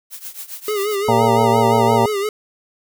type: noise with tremolo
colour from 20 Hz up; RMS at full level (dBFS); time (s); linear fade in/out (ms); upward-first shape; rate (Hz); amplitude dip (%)
blue; -29; 0.1-0.98; 50; triangle; 7.4; 90
type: tone with vibrato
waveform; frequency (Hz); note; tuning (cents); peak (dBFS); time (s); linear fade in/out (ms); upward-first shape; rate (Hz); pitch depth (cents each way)
square; 410; G#4; -22; -19; 0.68-2.29; 2; sine; 5.8; 79
type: harmonic tone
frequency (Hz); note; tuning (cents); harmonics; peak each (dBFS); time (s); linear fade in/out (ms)
115.7; A#2; -13; 1 / 2 / 4 / 5 / 6 / 7 / 8; -21 / -20 / -21 / -22 / -22 / -22 / -17; 1.08-2.06; 5
effects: none